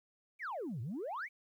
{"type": "exponential two-way sweep", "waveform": "sine", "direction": "down then up", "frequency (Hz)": [2415, 105, 2415], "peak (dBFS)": -36, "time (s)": [0.39, 1.29], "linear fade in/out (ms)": 50, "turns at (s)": 0.81, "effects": ["tanh soft clip ceiling -35 dBFS", "12-bit"]}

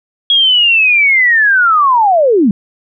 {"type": "linear sweep", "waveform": "sine", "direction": "down", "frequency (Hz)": [3322, 183.5], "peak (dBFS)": -6, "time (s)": [0.3, 2.51], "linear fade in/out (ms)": 2, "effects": []}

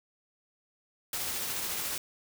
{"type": "noise with tremolo", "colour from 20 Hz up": "white", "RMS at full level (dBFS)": -33, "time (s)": [1.13, 1.98], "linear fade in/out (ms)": 2, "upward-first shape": "triangle", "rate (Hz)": 14, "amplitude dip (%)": 25, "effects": []}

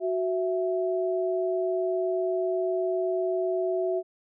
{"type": "tone pair together", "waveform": "sine", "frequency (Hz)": [370.5, 660.6], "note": ["F#4", "E5"], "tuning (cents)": [2, 4], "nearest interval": "minor seventh", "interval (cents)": 1002, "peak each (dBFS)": [-26, -28], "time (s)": [0, 4.03], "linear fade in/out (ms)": 50, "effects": []}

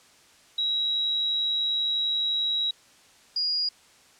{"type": "tone pair in turn", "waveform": "sine", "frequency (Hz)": [3863, 4867], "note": ["B7", "D#8"], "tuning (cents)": [-39, -39], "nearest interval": "major third", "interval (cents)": 400, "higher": "second", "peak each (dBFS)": -23, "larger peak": "neither", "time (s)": [[0.58, 2.71], [3.36, 3.69]], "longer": "first", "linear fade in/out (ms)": 5, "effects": ["white hiss -56 dBFS RMS until 4.19 s", "low-pass 8000 Hz 12 dB/octave"]}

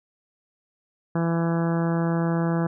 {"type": "harmonic tone", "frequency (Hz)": 167.2, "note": "E3", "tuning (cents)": 25, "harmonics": [1, 2, 3, 4, 5, 6, 7, 8, 9, 10], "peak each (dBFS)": [-22, -28, -32, -34, -36, -38, -39, -40, -41, -42], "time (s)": [1.15, 2.67], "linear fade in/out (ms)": 5, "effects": []}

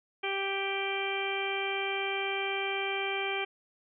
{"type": "harmonic tone", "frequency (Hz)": 392, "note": "G4", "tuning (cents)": 0, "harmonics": [1, 2, 3, 4, 5, 6, 7, 8], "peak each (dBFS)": [-35, -37, -42, -41, -44, -34, -46, -39], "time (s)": [0.23, 3.45], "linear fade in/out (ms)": 10, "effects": []}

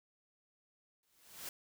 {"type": "noise with exponential growth", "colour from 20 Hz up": "white", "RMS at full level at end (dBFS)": -42, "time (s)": [1.03, 1.49], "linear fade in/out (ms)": 1, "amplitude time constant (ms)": 100, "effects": []}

